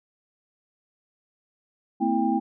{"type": "tone cluster", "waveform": "sine", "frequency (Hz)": [224.1, 254.8, 326.6, 797], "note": ["A3", "C4", "E4", "G5"], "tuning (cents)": [32, -46, -16, 28], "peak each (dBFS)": -26, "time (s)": [2, 2.4], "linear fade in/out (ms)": 20, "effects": []}